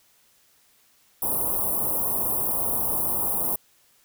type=band-stop noise; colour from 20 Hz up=white; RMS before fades=-25 dBFS; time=1.22-3.56 s; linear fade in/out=5 ms; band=1100 to 10000 Hz; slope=48 dB/octave; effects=white hiss -61 dBFS RMS until 4.04 s